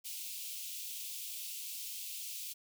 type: high-pass noise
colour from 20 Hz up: white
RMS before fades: -43 dBFS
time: 0.04-2.54 s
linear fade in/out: 20 ms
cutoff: 2500 Hz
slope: 48 dB/octave
effects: none